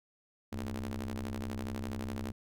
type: ring-modulated tone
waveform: sawtooth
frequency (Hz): 64.8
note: C2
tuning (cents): -16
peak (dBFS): -29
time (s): 0.52-2.32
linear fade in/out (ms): 10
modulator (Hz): 156
effects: none